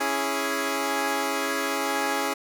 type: chord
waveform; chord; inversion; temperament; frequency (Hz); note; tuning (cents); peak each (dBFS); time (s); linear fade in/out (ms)
10% pulse; C# minor; none; equal; 277.2 / 329.6 / 415.3; C#4 / E4 / G#4; 0 / 0 / 0; -20 / -23 / -20; 0-2.34; 10
effects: none